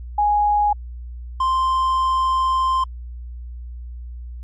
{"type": "tone pair in turn", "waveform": ["sine", "triangle"], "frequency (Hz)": [830, 1045.7], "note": ["G#5", "C6"], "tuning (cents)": [-1, -1], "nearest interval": "major third", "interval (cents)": 400, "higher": "second", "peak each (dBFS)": -14, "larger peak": "neither", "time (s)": [[0.18, 0.73], [1.4, 2.84]], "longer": "second", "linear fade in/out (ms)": 5, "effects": ["added 60 Hz sine -30 dBFS peak until 4.43 s", "MP3 48 kbps"]}